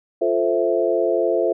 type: chord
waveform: sine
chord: F major seventh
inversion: none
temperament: equal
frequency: 349.2 / 440 / 523.3 / 659.3 Hz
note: F4 / A4 / C5 / E5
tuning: 0 / 0 / 0 / 0 cents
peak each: -22 dBFS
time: 0.21-1.53 s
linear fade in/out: 10 ms
effects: none